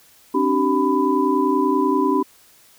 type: tone cluster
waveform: sine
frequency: 268.7 / 298.9 / 383.8 / 998 Hz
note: C4 / D4 / G4 / B5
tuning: +46 / +31 / -37 / +18 cents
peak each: -21 dBFS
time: 0.34-2.23 s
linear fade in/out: 10 ms
effects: white hiss -52 dBFS RMS until 2.78 s